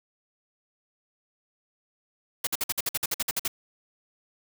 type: noise bursts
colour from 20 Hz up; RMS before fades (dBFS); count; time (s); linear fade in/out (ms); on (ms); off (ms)
white; -27; 13; 2.44-3.479; 5; 31; 53
effects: none